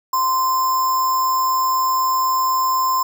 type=tone with sample-and-hold; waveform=sine; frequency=1036 Hz; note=C6; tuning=17 cents flat; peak=-15 dBFS; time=0.13-3.03 s; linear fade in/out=5 ms; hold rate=6300 Hz; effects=none